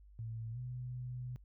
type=tone with pitch glide; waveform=sine; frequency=113.2 to 124.88 Hz; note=A2 to B2; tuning=+50 to +20 cents; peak=-40 dBFS; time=0.19-1.36 s; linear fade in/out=0 ms; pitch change=+170 cents; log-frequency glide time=0.52-0.58 s; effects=noise-tail reverb RT60 0.1 s tail -24 dB re dry + added 50 Hz sine -56 dBFS peak until 1.44 s